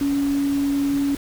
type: tone in noise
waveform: sine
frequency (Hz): 280.8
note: C#4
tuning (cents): +22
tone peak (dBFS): -18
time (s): 0.01-1.15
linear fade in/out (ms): 2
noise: pink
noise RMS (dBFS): -36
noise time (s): 0-1.17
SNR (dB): +15
effects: none